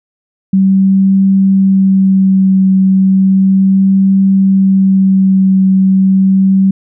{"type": "tone with vibrato", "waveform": "sine", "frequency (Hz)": 191.9, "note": "G3", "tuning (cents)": -37, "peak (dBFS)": -5, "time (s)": [0.53, 6.71], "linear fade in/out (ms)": 5, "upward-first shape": "triangle", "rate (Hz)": 0.34, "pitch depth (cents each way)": 16, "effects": []}